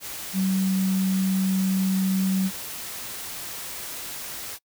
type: tone in noise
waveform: sine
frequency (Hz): 190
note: F#3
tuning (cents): +46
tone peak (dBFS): -20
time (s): 0.33-2.51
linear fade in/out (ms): 50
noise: white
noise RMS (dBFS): -35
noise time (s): 0-4.59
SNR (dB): +12
effects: noise-tail reverb RT60 0.1 s tail -26 dB re dry